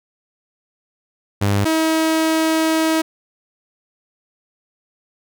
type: tone pair in turn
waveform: sawtooth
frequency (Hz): 100.8 / 320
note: G2 / D#4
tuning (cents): +49 / +49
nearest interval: octave + minor sixth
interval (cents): 2000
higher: second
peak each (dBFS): -11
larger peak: neither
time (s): 1.41-1.65 / 1.65-3.02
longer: second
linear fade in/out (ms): 10
effects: none